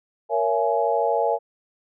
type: chord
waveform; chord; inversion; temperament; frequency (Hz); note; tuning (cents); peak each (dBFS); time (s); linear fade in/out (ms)
sine; A# half-diminished seventh; none; just; 466.2 / 559.4 / 671.3 / 839.1; A#4 / C#5 / E5 / G#5; 0 / +16 / +31 / +18; -24 / -25 / -24 / -24; 0.29-1.39; 50
effects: none